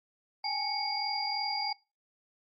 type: tone cluster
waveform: sine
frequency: 806 / 849 / 2218 / 4789 Hz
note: G5 / G#5 / C#7 / D8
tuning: +48 / +38 / 0 / +33 cents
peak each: -36 / -36 / -39 / -33 dBFS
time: 0.44-1.73 s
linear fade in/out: 5 ms
effects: noise-tail reverb RT60 0.3 s tail -24 dB re dry + MP3 32 kbps